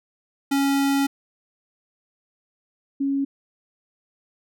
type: tone pair in turn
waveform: square / sine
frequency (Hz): 277.2 / 276.2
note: C#4 / C#4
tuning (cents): 0 / -6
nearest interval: unison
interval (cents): 6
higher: first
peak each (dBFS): -19 / -20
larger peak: first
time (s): 0.51-1.07 / 3-3.25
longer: first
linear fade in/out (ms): 10
effects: none